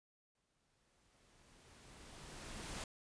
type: noise with exponential growth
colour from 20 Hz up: pink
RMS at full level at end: -44 dBFS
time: 0.35-2.84 s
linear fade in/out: 2 ms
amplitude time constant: 540 ms
effects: resampled to 22050 Hz